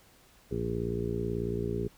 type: harmonic tone with a mistuned harmonic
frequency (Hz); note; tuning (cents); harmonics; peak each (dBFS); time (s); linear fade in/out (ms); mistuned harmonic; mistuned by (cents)
58.27; A#1; 0; 1 / 2 / 3 / 4 / 5 / 6 / 7 / 8; -39 / -36 / -37 / -39 / -45 / -38 / -34 / -45; 0.51-1.88; 5; 1; +100
effects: pink hiss -60 dBFS RMS until 1.97 s